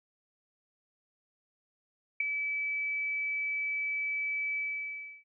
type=tone with ADSR envelope; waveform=sine; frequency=2300 Hz; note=D7; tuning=37 cents flat; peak=-22 dBFS; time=2.2-5.24 s; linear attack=6 ms; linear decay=6 ms; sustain=-8 dB; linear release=670 ms; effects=none